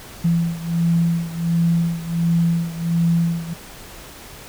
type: beating tone pair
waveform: sine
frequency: 167.9 / 169.3 Hz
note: E3 / E3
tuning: +32 / +46 cents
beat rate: 1.4 Hz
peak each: -18 / -21 dBFS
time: 0.24-3.54 s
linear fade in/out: 10 ms
effects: pink hiss -39 dBFS RMS until 4.48 s